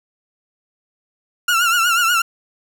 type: tone with vibrato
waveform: 30% pulse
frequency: 1389 Hz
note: F6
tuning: 10 cents flat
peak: -11 dBFS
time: 1.48-2.22 s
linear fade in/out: 5 ms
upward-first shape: triangle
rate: 8.2 Hz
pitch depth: 98 cents each way
effects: none